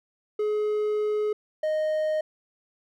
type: tone pair in turn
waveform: triangle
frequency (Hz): 422.8 / 619.7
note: G#4 / D#5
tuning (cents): +31 / -7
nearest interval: perfect fifth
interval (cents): 662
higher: second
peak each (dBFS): -21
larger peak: neither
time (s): 0.39-1.33 / 1.63-2.21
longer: first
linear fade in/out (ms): 5
effects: none